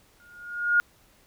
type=tone with exponential growth; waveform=sine; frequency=1428 Hz; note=F6; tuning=38 cents sharp; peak=-15 dBFS; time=0.2-0.8 s; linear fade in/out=0 ms; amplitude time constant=130 ms; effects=pink hiss -60 dBFS RMS until 1.26 s